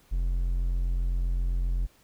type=tone; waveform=triangle; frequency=43.81 Hz; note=F1; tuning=6 cents sharp; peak=-22 dBFS; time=0.11-1.87 s; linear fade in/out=20 ms; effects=pink hiss -61 dBFS RMS until 2.03 s